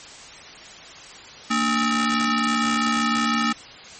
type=ring-modulated tone; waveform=sawtooth; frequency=523.3 Hz; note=C5; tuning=in tune; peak=-12 dBFS; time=1.5-3.53 s; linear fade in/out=10 ms; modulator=752 Hz; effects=white hiss -41 dBFS RMS until 3.99 s + MP3 32 kbps